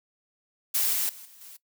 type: noise with level steps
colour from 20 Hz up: blue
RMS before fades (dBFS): -25 / -27 / -45 / -52 / -46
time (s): 0.74-1.57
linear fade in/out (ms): 10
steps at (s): 0.93 / 1.09 / 1.25 / 1.41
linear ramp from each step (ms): 2
effects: noise-tail reverb RT60 0.1 s tail -19 dB re dry